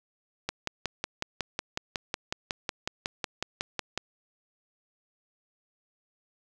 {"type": "click train", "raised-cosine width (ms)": 0.2, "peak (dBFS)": -12, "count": 20, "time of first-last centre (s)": [0.49, 3.976], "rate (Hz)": 5.45, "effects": []}